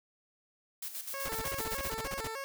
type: noise with tremolo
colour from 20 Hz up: blue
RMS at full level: -39 dBFS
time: 0.82-1.93 s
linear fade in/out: 5 ms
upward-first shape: square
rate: 7.9 Hz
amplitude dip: 60%
type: tone with vibrato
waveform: 15% pulse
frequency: 493.9 Hz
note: B4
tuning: in tune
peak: -31 dBFS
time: 1.14-2.44 s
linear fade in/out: 0 ms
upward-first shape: square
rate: 3.3 Hz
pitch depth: 180 cents each way
type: noise bursts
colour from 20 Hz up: pink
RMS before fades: -38 dBFS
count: 16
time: 1.25-2.276 s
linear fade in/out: 5 ms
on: 36 ms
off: 30 ms
effects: none